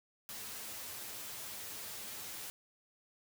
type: noise with comb filter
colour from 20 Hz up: white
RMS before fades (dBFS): -45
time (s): 0.29-2.5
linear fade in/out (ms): 0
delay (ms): 9.4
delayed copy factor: +0.5
effects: none